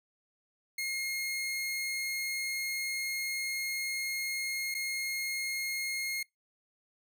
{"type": "tone with dropouts", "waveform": "sawtooth", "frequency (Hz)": 2146, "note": "C7", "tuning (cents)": 43, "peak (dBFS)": -29, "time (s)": [0.78, 6.23], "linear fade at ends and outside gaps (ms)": 5, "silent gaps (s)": [4.743, 4.748], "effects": ["noise-tail reverb RT60 0.2 s tail -25 dB re dry"]}